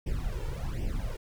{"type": "noise with flanger", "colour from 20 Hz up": "brown", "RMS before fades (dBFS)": -32, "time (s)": [0.06, 1.17], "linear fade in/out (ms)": 10, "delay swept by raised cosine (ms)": [0.36, 2.26], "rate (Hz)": 1.3, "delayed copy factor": 0.95, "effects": []}